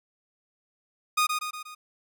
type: tone with echo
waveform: sawtooth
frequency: 1235 Hz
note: D#6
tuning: 13 cents flat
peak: -17 dBFS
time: 1.17-1.27 s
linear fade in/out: 10 ms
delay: 120 ms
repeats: 4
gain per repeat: -5 dB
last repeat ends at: 1.75 s
effects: none